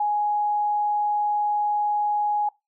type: tone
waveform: sine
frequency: 833 Hz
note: G#5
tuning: 5 cents sharp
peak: -20 dBFS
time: 0-2.49 s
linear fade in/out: 5 ms
effects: noise-tail reverb RT60 0.2 s tail -21 dB re dry